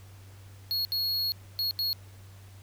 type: tone bursts at uneven times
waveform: square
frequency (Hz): 4321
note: C#8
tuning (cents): -45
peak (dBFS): -27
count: 4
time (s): 0.71-0.85 / 0.92-1.32 / 1.59-1.71 / 1.79-1.93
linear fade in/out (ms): 0
effects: added 97 Hz sine -47 dBFS peak until 2.62 s + pink hiss -57 dBFS RMS until 2.62 s